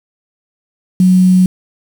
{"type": "tone with quantisation", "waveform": "sine", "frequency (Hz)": 184.1, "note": "F#3", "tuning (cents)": -8, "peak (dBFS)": -5, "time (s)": [1, 1.46], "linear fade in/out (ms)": 2, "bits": 5, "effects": []}